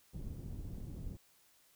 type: low-pass noise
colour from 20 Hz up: pink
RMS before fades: -44 dBFS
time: 0.13-1.17 s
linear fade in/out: 10 ms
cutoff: 210 Hz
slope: 12 dB/octave
effects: white hiss -68 dBFS RMS until 1.75 s